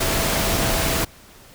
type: tone in noise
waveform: sine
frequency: 660 Hz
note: E5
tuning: 2 cents sharp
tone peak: -30 dBFS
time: 0-1.05 s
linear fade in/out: 10 ms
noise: pink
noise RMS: -21 dBFS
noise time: 0-1.05 s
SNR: -12 dB
effects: pink hiss -47 dBFS RMS until 1.54 s